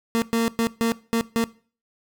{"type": "tone bursts at uneven times", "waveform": "30% pulse", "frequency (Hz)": 229.3, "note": "A#3", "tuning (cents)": -28, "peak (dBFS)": -16, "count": 6, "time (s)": [[0.15, 0.22], [0.33, 0.48], [0.59, 0.67], [0.81, 0.92], [1.13, 1.21], [1.36, 1.44]], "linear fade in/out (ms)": 0, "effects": ["noise-tail reverb RT60 0.4 s tail -20 dB re dry"]}